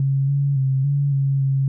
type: tone with pitch steps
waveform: sine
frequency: 136.6 / 140.3 / 133.6 / 141.5 / 137.3 / 135.7 Hz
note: C#3 / C#3 / C3 / C#3 / C#3 / C#3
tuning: -25 / +21 / +36 / +36 / -16 / -36 cents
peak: -16 dBFS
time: 0-1.68 s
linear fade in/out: 2 ms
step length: 280 ms
effects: none